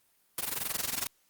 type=noise with amplitude modulation; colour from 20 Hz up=white; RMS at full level=-30 dBFS; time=0.38-1.07 s; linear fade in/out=2 ms; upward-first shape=sine; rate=22 Hz; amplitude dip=85%; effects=white hiss -69 dBFS RMS until 1.29 s + Opus 32 kbps